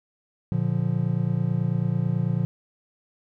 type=chord; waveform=triangle; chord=Bb major; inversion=none; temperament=just; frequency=116.54 / 145.68 / 174.81 Hz; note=Bb2 / D3 / F3; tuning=0 / -14 / +2 cents; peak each=-24 dBFS; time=0.52-2.45 s; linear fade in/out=0 ms; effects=none